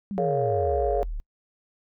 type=exponential sweep; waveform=sine; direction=down; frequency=207.7 to 33.85 Hz; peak=-28 dBFS; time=0.11-1.2 s; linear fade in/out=0 ms
type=chord; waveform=sine; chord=Bb minor seventh; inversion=third; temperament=just; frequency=419.5 / 466.2 / 559.4 / 699.2 Hz; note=Ab4 / Bb4 / Db5 / F5; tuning=+17 / 0 / +16 / +2 cents; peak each=-26 / -30 / -26 / -27 dBFS; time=0.18-1.03 s; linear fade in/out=0 ms
effects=noise-tail reverb RT60 0.1 s tail -26 dB re dry + tanh soft clip ceiling -11 dBFS